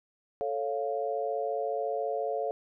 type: chord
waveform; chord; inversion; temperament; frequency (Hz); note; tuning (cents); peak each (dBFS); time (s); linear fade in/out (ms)
sine; A augmented; none; equal; 440 / 554.4 / 698.5; A4 / C#5 / E#5; 0 / 0 / 0; -33; 0.41-2.51; 0
effects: none